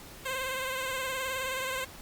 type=tone with vibrato; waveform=10% pulse; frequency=523.3 Hz; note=C5; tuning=in tune; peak=-23 dBFS; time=0.25-1.85 s; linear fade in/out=10 ms; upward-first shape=triangle; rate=19 Hz; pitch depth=51 cents each way; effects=pink hiss -48 dBFS RMS until 2.01 s + Opus 48 kbps